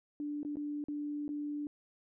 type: tone with dropouts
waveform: sine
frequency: 293.7 Hz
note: D4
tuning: in tune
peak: -35 dBFS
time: 0.2-1.67 s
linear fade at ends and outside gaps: 1 ms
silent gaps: 0.431-0.449 / 0.557-0.569 / 0.84-0.884 / 1.28-1.29 s
effects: none